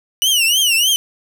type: tone with vibrato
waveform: sawtooth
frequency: 2918 Hz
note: F#7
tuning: 25 cents flat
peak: -9 dBFS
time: 0.22-0.96 s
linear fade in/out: 0 ms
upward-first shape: triangle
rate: 3.3 Hz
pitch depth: 190 cents each way
effects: none